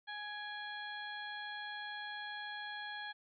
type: harmonic tone with a mistuned harmonic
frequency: 833 Hz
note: G#5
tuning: 5 cents sharp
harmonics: 1 / 2 / 3 / 4 / 5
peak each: -47 / -44 / -57 / -49 / -54 dBFS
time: 0.07-3.13 s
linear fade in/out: 20 ms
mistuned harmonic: 3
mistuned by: -69 cents
effects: none